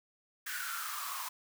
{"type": "noise with high-pass filter sweep", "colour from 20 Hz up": "white", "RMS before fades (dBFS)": -39, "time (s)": [0.46, 1.29], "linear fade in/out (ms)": 10, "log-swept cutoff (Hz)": [1600, 1000], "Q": 8.4, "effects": []}